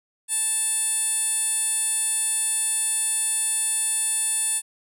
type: tone with band-pass filter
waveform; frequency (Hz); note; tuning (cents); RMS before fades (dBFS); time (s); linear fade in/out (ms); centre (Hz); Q
15% pulse; 880; A5; 0; -24; 0.28-4.62; 50; 9700; 5.2
effects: none